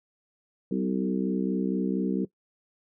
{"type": "harmonic tone with a mistuned harmonic", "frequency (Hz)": 64.3, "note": "C2", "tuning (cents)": -30, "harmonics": [3, 4, 5, 6, 7], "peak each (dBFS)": [-28, -30, -32, -34, -35], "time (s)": [0.71, 2.25], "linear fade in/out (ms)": 5, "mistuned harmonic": 6, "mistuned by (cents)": -19, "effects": ["noise-tail reverb RT60 0.1 s tail -18 dB re dry"]}